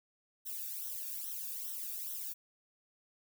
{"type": "noise with flanger", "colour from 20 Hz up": "violet", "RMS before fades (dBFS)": -41, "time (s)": [0.45, 2.34], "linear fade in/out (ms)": 20, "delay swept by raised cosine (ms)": [0.42, 1], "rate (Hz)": 2.4, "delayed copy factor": -0.9, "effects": []}